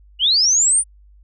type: linear sweep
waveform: sine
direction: up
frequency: 2794 to 9397 Hz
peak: -12 dBFS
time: 0.19-0.84 s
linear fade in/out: 50 ms
effects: added 50 Hz sine -45 dBFS peak until 1.23 s